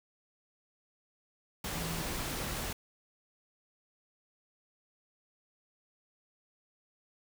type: tone in noise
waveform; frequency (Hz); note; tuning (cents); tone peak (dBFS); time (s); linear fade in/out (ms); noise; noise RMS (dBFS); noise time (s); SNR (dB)
sine; 164.81; E3; 0; -39; 1.75-2.03; 5; pink; -37; 1.64-2.73; -5
effects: none